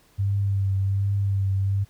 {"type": "tone with vibrato", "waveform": "sine", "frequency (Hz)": 98.4, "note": "G2", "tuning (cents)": 7, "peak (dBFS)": -20, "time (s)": [0.18, 1.85], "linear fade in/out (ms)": 20, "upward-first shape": "triangle", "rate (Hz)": 1.3, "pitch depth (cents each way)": 33, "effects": ["pink hiss -59 dBFS RMS until 1.89 s"]}